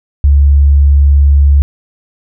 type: tone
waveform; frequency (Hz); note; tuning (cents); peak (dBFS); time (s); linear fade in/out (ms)
sine; 70.8; C#2; +37; -3; 0.24-1.62; 0
effects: none